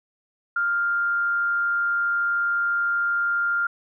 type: tone with frequency modulation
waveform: sine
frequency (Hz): 1396.9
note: F6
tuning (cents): 0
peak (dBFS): -20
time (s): 0.56-3.67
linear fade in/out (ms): 5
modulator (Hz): 153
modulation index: 0.2
effects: none